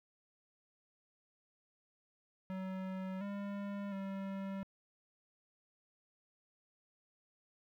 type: tone with pitch steps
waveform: square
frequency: 188.3 / 201 / 194.5 Hz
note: F#3 / G3 / G3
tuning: +31 / +44 / -13 cents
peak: -40 dBFS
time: 2.5-4.63 s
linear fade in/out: 0 ms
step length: 710 ms
effects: low-pass 2000 Hz 12 dB/octave + 11-bit